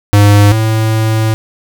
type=tone pair in turn; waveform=square; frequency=102.5 / 110.37 Hz; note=G#2 / A2; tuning=-22 / +6 cents; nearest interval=minor second; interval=128 cents; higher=second; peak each=-4 / -10 dBFS; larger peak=first; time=0.13-0.52 / 0.52-1.34 s; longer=second; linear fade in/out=0 ms; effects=none